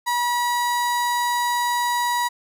35% pulse tone, 966 Hz, B5, 39 cents flat, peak -18 dBFS, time 0.06-2.29 s, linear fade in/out 20 ms, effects none

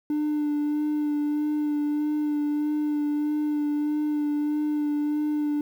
triangle tone with vibrato, 297.5 Hz, D4, 22 cents sharp, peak -20 dBFS, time 0.1-5.61 s, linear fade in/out 2 ms, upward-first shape sine, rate 1.6 Hz, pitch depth 18 cents each way, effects tanh soft clip ceiling -17 dBFS + 9-bit

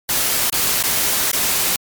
white noise with dropouts, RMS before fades -18 dBFS, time 0.09-1.76 s, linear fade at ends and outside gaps 1 ms, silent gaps 0.499-0.526 / 0.827-0.837 / 1.315-1.331 s, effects MP3 96 kbps

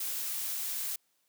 blue noise, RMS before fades -35 dBFS, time 0-0.96 s, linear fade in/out 5 ms, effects white hiss -74 dBFS RMS until 1.28 s + high-pass 150 Hz 12 dB/octave

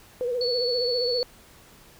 sine tone with vibrato, 490 Hz, B4, 14 cents flat, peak -24 dBFS, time 0.21-1.23 s, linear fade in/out 0 ms, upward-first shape sine, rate 15 Hz, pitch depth 62 cents each way
sine tone, 4435 Hz, C#8, in tune, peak -26 dBFS, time 0.41-1.23 s, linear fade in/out 2 ms
effects pink hiss -52 dBFS RMS until 1.99 s

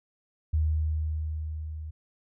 sine tone with level ramp, 77.78 Hz, D#2, in tune, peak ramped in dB -21 to -35 dBFS, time 0.53-1.91 s, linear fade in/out 10 ms, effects none

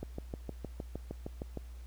click train, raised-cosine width 2 ms, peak -25 dBFS, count 11, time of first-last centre 0.03-1.573 s, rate 6.48 Hz, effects added 60 Hz sine -44 dBFS peak until 1.86 s + pink hiss -63 dBFS RMS until 1.86 s

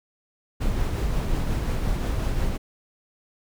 brown noise with tremolo, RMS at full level -23 dBFS, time 0.6-2.58 s, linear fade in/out 20 ms, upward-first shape triangle, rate 5.6 Hz, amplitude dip 30%, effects none

